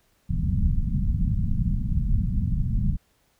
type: low-pass noise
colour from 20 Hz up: pink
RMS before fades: -23 dBFS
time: 0.29-2.97 s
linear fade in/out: 20 ms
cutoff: 210 Hz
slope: 48 dB/octave
effects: pink hiss -66 dBFS RMS until 3.39 s